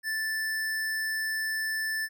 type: tone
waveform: square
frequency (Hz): 1760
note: A6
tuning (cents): 0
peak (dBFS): -29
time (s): 0.03-2.09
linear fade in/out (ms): 50
effects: none